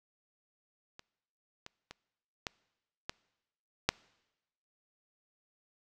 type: clicks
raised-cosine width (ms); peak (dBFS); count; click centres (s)
0.2; -30 / -27 / -27 / -17 / -18 / -7; 6; 0.994 / 1.664 / 1.91 / 2.468 / 3.095 / 3.89
effects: noise-tail reverb RT60 1.0 s tail -24 dB re dry